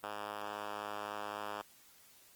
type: tone with band-pass filter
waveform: 5% pulse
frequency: 103.83 Hz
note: G#2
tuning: in tune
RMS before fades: -42 dBFS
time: 0.03-1.62 s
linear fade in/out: 5 ms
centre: 1300 Hz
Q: 0.69
effects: white hiss -62 dBFS RMS until 2.35 s + Opus 24 kbps